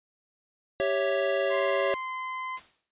square chord, C# diminished, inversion second, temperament equal, 392 / 554.4 / 659.3 Hz, G4 / C#5 / E5, 0 / 0 / 0 cents, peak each -31 / -27 / -32 dBFS, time 0.8-1.94 s, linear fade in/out 0 ms
30% pulse tone with pitch glide, 1046.5 to 1031.5 Hz, C6 to C6, 0 to -25 cents, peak -29 dBFS, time 1.49-2.6 s, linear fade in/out 50 ms, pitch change -25 cents, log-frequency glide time 1.86-2.12 s
white noise with exponential decay, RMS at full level -45 dBFS, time 2.57-2.91 s, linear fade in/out 1 ms, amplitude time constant 72 ms
effects resampled to 8000 Hz

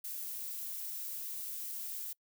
violet noise, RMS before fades -41 dBFS, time 0.04-2.13 s, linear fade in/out 5 ms, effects noise-tail reverb RT60 0.1 s tail -26 dB re dry

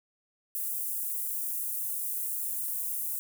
white high-pass noise, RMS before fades -33 dBFS, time 0.55-3.19 s, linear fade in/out 0 ms, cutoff 9600 Hz, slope 24 dB/octave, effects none

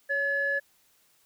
sine tone pair together, 558 / 1708.2 Hz, C#5 / G#6, +11 / +48 cents, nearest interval octave + perfect fifth, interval 1937 cents, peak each -31 / -25 dBFS, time 0.09-0.6 s, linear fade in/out 20 ms, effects tanh soft clip ceiling -17 dBFS + white hiss -65 dBFS RMS until 1.25 s

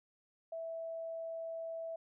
sine tone, 657 Hz, E5, 6 cents flat, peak -39 dBFS, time 0.52-1.96 s, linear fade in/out 5 ms, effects none

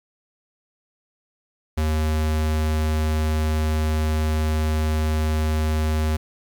square tone, 77.7 Hz, D#2, 2 cents flat, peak -20 dBFS, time 1.77-6.17 s, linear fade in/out 10 ms, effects 9-bit

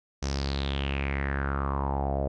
sawtooth tone with low-pass filter sweep, 69 Hz, C#2, 7 cents flat, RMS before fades -29 dBFS, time 0.22-2.28 s, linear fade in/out 10 ms, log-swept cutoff 6000 to 590 Hz, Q 5.7, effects none

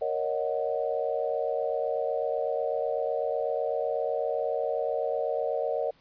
sine chord, D# minor seventh, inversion second, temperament equal, 466.2 / 554.4 / 622.3 / 740 Hz, A#4 / C#5 / D#5 / F#5, 0 / 0 / 0 / 0 cents, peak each -31 / -31 / -31 / -35 dBFS, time 0.01-5.91 s, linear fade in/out 10 ms, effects pink hiss -62 dBFS RMS until 6 s + resampled to 11025 Hz

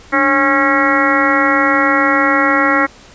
harmonic tone with a mistuned harmonic, 273.4 Hz, C#4, 24 cents flat, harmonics 1 / 2 / 3 / 4 / 5 / 6 / 7 / 8, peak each -17 / -19 / -21 / -19 / -16 / -22 / -16 / -21 dBFS, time 0.12-2.87 s, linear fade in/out 20 ms, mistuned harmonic 1, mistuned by +110 cents, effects pink hiss -41 dBFS RMS until 3.14 s + resampled to 16000 Hz

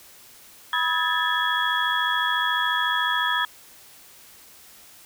sine tone cluster, 979 / 1274 / 1660 / 1754 / 3335 Hz, B5 / D#6 / G#6 / A6 / G#7, -15 / +41 / -1 / -6 / +7 cents, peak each -27 dBFS, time 0.73-3.45 s, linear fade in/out 2 ms, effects white hiss -49 dBFS RMS until 5.05 s

